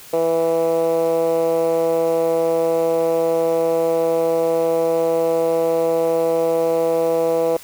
10% pulse tone with band-pass filter, 164.81 Hz, E3, in tune, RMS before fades -18 dBFS, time 0.13-7.57 s, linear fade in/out 5 ms, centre 520 Hz, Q 3.7, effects white hiss -41 dBFS RMS until 7.63 s

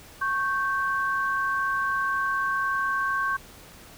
sine tone pair together, 1100.7 / 1559 Hz, C#6 / G6, -13 / -10 cents, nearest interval tritone, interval 603 cents, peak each -26 dBFS, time 0.21-3.37 s, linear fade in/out 10 ms, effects pink hiss -48 dBFS RMS until 3.97 s

